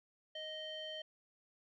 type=tone with low-pass filter; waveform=square; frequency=622.3 Hz; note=D#5; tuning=in tune; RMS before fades=-45 dBFS; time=0.35-1.02 s; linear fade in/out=5 ms; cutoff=3300 Hz; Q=8.5; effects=none